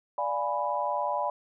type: chord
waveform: sine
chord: D diminished seventh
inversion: none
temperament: equal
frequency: 587.3 / 698.5 / 830.6 / 987.8 Hz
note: D5 / F5 / Ab5 / Cb6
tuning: 0 / 0 / 0 / 0 cents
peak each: -32 / -35 / -32 / -30 dBFS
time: 0.18-1.3 s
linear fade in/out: 2 ms
effects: none